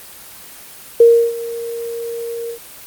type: tone with ADSR envelope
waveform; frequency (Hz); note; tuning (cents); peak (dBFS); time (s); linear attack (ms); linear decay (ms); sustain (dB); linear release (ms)
sine; 466.2; A#4; 0; -3; 1-2.59; 5; 320; -19; 93
effects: white hiss -37 dBFS RMS until 2.86 s + Opus 24 kbps